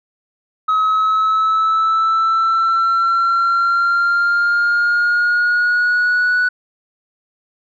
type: exponential sweep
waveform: sine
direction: up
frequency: 1275 to 1480 Hz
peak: -10 dBFS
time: 0.68-6.49 s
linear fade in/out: 10 ms
effects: tanh soft clip ceiling -11 dBFS